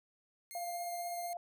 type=tone with vibrato; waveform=5% pulse; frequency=2122 Hz; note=C7; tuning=24 cents sharp; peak=-36 dBFS; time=0.51-1.33 s; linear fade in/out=0 ms; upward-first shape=sine; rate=3.9 Hz; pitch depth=10 cents each way
type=tone with tremolo; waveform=sine; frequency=696 Hz; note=F5; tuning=6 cents flat; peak=-36 dBFS; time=0.55-1.37 s; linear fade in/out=2 ms; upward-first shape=sine; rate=16 Hz; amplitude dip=30%
effects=none